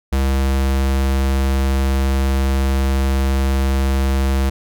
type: tone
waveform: square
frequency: 67.2 Hz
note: C2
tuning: 47 cents sharp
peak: -15 dBFS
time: 0.12-4.5 s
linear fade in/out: 10 ms
effects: none